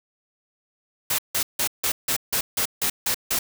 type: noise bursts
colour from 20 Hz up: white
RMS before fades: -23 dBFS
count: 10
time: 1.1-3.39 s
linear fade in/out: 5 ms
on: 85 ms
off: 160 ms
effects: none